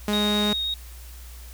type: tone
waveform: sawtooth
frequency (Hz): 208.4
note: G#3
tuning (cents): +6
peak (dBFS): -18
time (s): 0.08-0.53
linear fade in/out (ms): 2
type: tone with vibrato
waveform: sine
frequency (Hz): 3743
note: A#7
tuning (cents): +6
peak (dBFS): -24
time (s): 0.13-0.74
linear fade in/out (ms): 2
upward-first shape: sine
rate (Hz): 5.6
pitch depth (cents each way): 9
effects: added 60 Hz sine -39 dBFS peak until 1.53 s + white hiss -48 dBFS RMS until 1.53 s